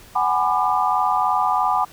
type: chord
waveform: sine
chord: G# half-diminished seventh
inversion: third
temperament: just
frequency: 747.5 / 830.6 / 996.7 / 1196.1 Hz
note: F#5 / G#5 / B5 / D6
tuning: +17 / 0 / +16 / +31 cents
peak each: -22 dBFS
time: 0.15-1.85 s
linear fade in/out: 10 ms
effects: pink hiss -46 dBFS RMS until 1.92 s